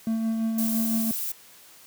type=tone with tremolo; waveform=triangle; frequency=224 Hz; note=A3; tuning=31 cents sharp; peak=-20 dBFS; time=0.07-1.11 s; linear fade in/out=0 ms; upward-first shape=sine; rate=5.9 Hz; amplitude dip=30%
type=noise; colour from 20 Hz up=violet; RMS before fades=-30 dBFS; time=0.58-1.32 s; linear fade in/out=5 ms
effects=white hiss -51 dBFS RMS until 1.86 s + high-pass 100 Hz 12 dB/octave